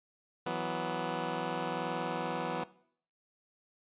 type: chord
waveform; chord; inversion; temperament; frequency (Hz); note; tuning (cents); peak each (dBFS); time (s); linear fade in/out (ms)
10% pulse; E suspended second; none; just; 164.81 / 185.42 / 247.2; E3 / F#3 / B3; 0 / +4 / +2; -30; 0.46-2.64; 5
effects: noise-tail reverb RT60 0.6 s tail -19 dB re dry + resampled to 8000 Hz